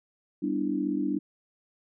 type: chord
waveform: sine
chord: E minor seventh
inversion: first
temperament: equal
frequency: 196 / 246.9 / 293.7 / 329.6 Hz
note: G3 / B3 / D4 / E4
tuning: 0 / 0 / 0 / 0 cents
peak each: -33 / -34 / -28 / -33 dBFS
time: 0.42-1.19 s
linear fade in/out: 10 ms
effects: none